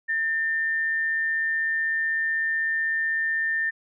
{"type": "tone with amplitude modulation", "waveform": "sine", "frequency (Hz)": 1800, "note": "A6", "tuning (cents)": 39, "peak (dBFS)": -21, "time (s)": [0.08, 3.71], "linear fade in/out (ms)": 20, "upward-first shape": "sine", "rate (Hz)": 156, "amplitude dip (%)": 25, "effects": []}